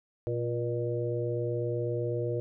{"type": "harmonic tone with a mistuned harmonic", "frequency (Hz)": 120, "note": "B2", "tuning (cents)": -49, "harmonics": [1, 3, 4, 5], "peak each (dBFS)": [-32, -34, -33, -38], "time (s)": [0.27, 2.4], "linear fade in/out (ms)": 0, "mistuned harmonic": 3, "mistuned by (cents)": -39, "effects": []}